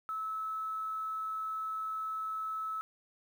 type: tone with quantisation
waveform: sine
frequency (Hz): 1301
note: E6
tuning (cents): -23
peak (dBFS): -34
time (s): 0.09-2.81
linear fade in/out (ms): 0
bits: 10
effects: none